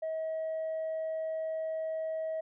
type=tone; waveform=sine; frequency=639 Hz; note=D#5; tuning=46 cents sharp; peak=-30 dBFS; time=0.02-2.41 s; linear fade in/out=10 ms; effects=tanh soft clip ceiling -30 dBFS